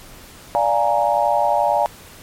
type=chord; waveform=sine; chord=Bb dominant seventh; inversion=first; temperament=equal; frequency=587.3 / 698.5 / 830.6 / 932.3 Hz; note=D5 / F5 / Ab5 / Bb5; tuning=0 / 0 / 0 / 0 cents; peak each=-20 / -20 / -19 / -21 dBFS; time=0.55-1.86 s; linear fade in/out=0 ms; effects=pink hiss -42 dBFS RMS until 2.22 s + MP3 64 kbps